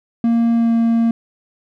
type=tone with pitch glide; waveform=triangle; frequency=232.1 to 230.1 Hz; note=A#3 to A#3; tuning=-7 to -22 cents; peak=-10 dBFS; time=0.24-1.11 s; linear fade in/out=2 ms; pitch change=-15 cents; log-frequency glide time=0.55-0.72 s; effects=none